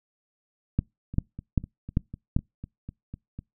two click trains, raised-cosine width 5 ms, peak -9 / -24 dBFS, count 5 / 10, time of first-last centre 0.79-2.365 / 1.14-3.39 s, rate 2.54 / 4 Hz, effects noise-tail reverb RT60 0.2 s tail -26 dB re dry

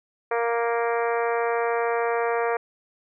harmonic tone, 233.5 Hz, A#3, 3 cents sharp, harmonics 2 / 3 / 4 / 5 / 6 / 7 / 8 / 9 / 10, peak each -24 / -28 / -31 / -32 / -35 / -36 / -36 / -41 / -39 dBFS, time 0.31-2.57 s, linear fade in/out 5 ms, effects none

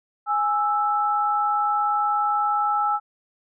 sine tone pair together, 830.6 / 1318.5 Hz, G#5 / E6, 0 / 0 cents, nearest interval minor sixth, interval 800 cents, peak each -22 dBFS, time 0.26-3 s, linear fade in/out 50 ms, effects none

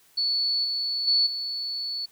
sine tone with level steps, 4437 Hz, C#8, 1 cent sharp, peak -22 / -25 / -18 / -28 dBFS, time 0.17-2.06 s, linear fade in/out 10 ms, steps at 0.64 / 1.07 / 1.26 s, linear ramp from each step 10 ms, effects white hiss -59 dBFS RMS until 2.11 s

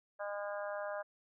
harmonic tone, 203.6 Hz, G#3, 34 cents flat, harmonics 3 / 4 / 5 / 6 / 7 / 8, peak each -39 / -47 / -48 / -49 / -49 / -48 dBFS, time 0.19-1.03 s, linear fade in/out 20 ms, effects none

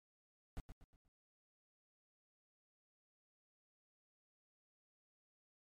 brown noise with echo, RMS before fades -43 dBFS, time 0.57-0.6 s, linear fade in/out 0 ms, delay 120 ms, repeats 4, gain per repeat -8 dB, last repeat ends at 1.08 s, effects MP3 64 kbps

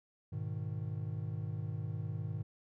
triangle chord, G# minor, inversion none, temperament equal, 103.83 / 123.47 / 155.56 Hz, G#2 / B2 / D#3, 0 / 0 / 0 cents, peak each -37 / -40 / -39 dBFS, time 0.32-2.43 s, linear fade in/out 10 ms, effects none

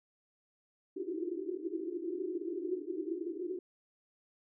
white band-pass noise, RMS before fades -38 dBFS, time 0.96-3.59 s, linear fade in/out 5 ms, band 320 to 380 Hz, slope 96 dB/octave, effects none

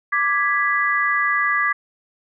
sine chord, G# diminished, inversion second, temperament equal, 1174.7 / 1661.2 / 1975.5 Hz, D6 / G#6 / B6, 0 / 0 / 0 cents, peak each -21 dBFS, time 0.12-1.73 s, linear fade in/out 10 ms, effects none

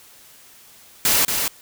white noise with echo, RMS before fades -17 dBFS, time 1.05-1.25 s, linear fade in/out 2 ms, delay 230 ms, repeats 1, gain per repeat -5 dB, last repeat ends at 1.48 s, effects white hiss -48 dBFS RMS until 1.61 s

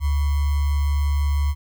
sine tone with sample-and-hold, 72 Hz, D2, 34 cents flat, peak -17 dBFS, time 0-1.55 s, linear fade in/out 50 ms, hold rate 1050 Hz, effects none

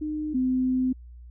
sine tone pair in turn, 305 / 256.5 Hz, D#4 / C4, -34 / -34 cents, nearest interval minor third, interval 300 cents, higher first, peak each -27 / -21 dBFS, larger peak second, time 0.01-0.34 / 0.34-0.93 s, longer second, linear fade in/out 10 ms, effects added 60 Hz sine -42 dBFS peak until 1.3 s

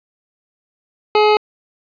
25% pulse tone, 423.5 Hz, G#4, 34 cents sharp, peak -6 dBFS, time 1.15-1.37 s, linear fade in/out 2 ms, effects resampled to 11025 Hz + 8-bit

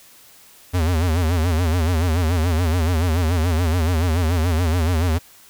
square tone with vibrato, 84 Hz, E2, 33 cents sharp, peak -17 dBFS, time 0.73-5.19 s, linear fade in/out 20 ms, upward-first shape sine, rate 7 Hz, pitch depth 140 cents each way, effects white hiss -48 dBFS RMS until 5.49 s

